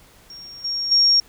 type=tone with level steps; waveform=sine; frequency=5560 Hz; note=F8; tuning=9 cents flat; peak=-36 / -22 / -12 dBFS; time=0.3-1.2 s; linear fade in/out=2 ms; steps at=0.64 / 0.91 s; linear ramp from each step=10 ms; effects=pink hiss -51 dBFS RMS until 1.28 s